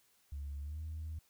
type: tone with pitch glide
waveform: sine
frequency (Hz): 71 to 78.78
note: C#2 to D#2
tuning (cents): +42 to +22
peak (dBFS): -38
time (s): 0.32-1.19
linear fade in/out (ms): 5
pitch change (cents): +180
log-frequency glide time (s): 0.61-0.81
effects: tanh soft clip ceiling -36 dBFS + white hiss -71 dBFS RMS until 1.29 s